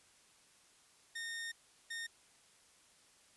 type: tone bursts at uneven times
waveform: sawtooth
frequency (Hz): 1837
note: A#6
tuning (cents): -26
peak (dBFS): -37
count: 2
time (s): 1.15-1.52 / 1.9-2.07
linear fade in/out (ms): 10
effects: white hiss -66 dBFS RMS until 3.36 s + resampled to 24000 Hz